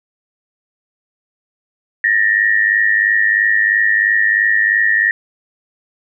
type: tone pair together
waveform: sine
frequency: 1782 / 1885 Hz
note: A6 / A#6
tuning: +22 / +19 cents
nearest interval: minor second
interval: 97 cents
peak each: -14 / -13 dBFS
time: 2.04-5.11 s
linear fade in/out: 2 ms
effects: none